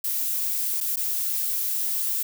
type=noise with dropouts; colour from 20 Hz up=violet; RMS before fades=-26 dBFS; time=0.04-2.23 s; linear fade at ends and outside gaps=5 ms; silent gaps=0.804-0.809 / 0.96-0.969 s; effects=none